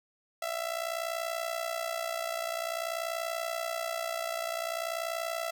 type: tone with amplitude modulation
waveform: sawtooth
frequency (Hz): 666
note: E5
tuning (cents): +18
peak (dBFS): -25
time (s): 0.42-5.51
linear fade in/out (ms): 5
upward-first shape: sine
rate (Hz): 60.5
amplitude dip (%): 75
effects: none